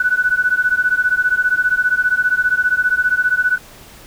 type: beating tone pair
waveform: sine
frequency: 1480 / 1495 Hz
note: F#6 / F#6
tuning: 0 / +17 cents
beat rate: 15 Hz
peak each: -16 dBFS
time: 0-3.58 s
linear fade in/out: 5 ms
effects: pink hiss -41 dBFS RMS until 4.06 s